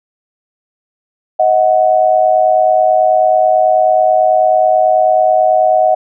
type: tone pair together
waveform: sine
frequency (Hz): 630.8 / 740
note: D#5 / F#5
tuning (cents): +24 / 0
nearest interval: minor third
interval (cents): 276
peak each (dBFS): -10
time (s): 1.39-5.95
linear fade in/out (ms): 10
effects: none